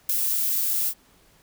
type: noise with ADSR envelope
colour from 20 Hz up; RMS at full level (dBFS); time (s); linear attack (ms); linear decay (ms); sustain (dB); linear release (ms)
violet; -19; 0.09-0.94; 6; 4; -5; 60
effects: pink hiss -58 dBFS RMS until 1.42 s